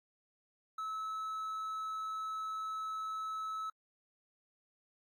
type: tone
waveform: triangle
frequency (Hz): 1299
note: E6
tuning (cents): -26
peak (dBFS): -35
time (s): 0.78-3.7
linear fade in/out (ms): 5
effects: AAC 64 kbps